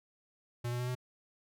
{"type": "tone with pitch steps", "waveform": "square", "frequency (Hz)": [120.2, 122.02, 123.87, 125.74], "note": ["B2", "B2", "B2", "B2"], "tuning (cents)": [-46, -20, 6, 32], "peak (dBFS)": -34, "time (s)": [0.64, 0.952], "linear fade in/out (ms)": 10, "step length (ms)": 78, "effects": []}